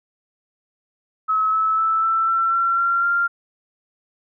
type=tone with pitch steps; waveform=sine; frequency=1288 / 1302.2 / 1316.6 / 1331.1 / 1345.8 / 1360.7 / 1375.7 / 1390.8 Hz; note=E6 / E6 / E6 / E6 / E6 / F6 / F6 / F6; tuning=-41 / -22 / -3 / +16 / +35 / -45 / -26 / -8 cents; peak=-16 dBFS; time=1.28-3.28 s; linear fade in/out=20 ms; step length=250 ms; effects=none